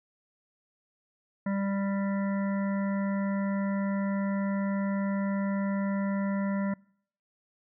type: harmonic tone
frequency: 197.4 Hz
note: G3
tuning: 12 cents sharp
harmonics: 1 / 3 / 5 / 7 / 9 / 10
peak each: -27 / -37 / -41 / -44 / -46 / -47 dBFS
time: 1.46-6.74 s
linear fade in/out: 5 ms
effects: noise-tail reverb RT60 0.6 s tail -25 dB re dry